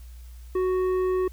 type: tone with tanh clipping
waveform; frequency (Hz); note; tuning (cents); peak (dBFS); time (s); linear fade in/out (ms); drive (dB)
sine; 370.3; F#4; +1; -23; 0.55-1.28; 5; 9
effects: added 60 Hz sine -40 dBFS peak until 1.32 s + white hiss -58 dBFS RMS until 1.32 s